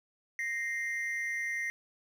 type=ring-modulated tone; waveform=triangle; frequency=1975.5 Hz; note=B6; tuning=in tune; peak=-27 dBFS; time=0.39-1.7 s; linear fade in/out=0 ms; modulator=115 Hz; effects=none